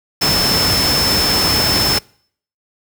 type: tone in noise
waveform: sine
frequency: 5274 Hz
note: E8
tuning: in tune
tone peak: -15 dBFS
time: 0.21-1.99 s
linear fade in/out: 10 ms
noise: pink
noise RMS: -17 dBFS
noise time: 0.21-1.99 s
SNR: -1 dB
effects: noise-tail reverb RT60 0.6 s tail -26 dB re dry + high-pass 60 Hz 12 dB/octave